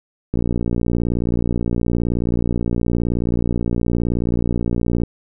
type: click train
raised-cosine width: 3 ms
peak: -7 dBFS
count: 278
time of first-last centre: 0.34-5.035 s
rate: 59 Hz
effects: none